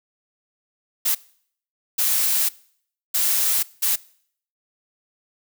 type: noise bursts at uneven times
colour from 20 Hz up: blue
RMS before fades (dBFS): -20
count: 4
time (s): 1.05-1.15 / 1.98-2.49 / 3.14-3.63 / 3.82-3.96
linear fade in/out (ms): 10
effects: noise-tail reverb RT60 0.6 s tail -22 dB re dry